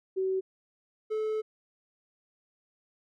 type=tone pair in turn; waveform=sine / triangle; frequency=379.1 / 433.4 Hz; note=F#4 / A4; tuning=+42 / -26 cents; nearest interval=major second; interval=232 cents; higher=second; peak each=-26 / -26 dBFS; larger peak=neither; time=0.16-0.41 / 1.1-1.42 s; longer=second; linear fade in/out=20 ms; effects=none